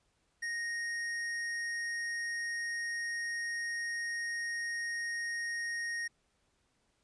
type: tone with hard clipping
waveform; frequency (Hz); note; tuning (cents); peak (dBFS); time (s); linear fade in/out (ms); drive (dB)
sine; 1864.7; A#6; 0; -36; 0.42-6.08; 10; 12
effects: pink hiss -75 dBFS RMS until 7.03 s + resampled to 22050 Hz